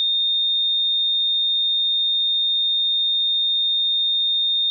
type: tone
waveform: sine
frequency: 3657 Hz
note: A#7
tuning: 34 cents flat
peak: -17 dBFS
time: 0-4.7 s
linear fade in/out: 0 ms
effects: none